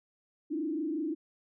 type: tone with frequency modulation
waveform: sine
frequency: 311.1 Hz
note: D#4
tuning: in tune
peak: -30 dBFS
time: 0.5-1.15 s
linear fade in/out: 20 ms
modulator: 25.5 Hz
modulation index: 1.1
effects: none